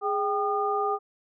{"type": "tone cluster", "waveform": "sine", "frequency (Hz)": [414.4, 784, 1217], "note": ["G#4", "G5", "D#6"], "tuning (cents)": [-4, 0, -39], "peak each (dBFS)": -28, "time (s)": [0.01, 0.99], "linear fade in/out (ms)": 50, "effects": []}